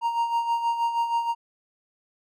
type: tone with tremolo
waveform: triangle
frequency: 932.3 Hz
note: A#5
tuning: in tune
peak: -18 dBFS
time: 0.01-1.35 s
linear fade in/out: 50 ms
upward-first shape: sine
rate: 6.3 Hz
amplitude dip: 60%
effects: none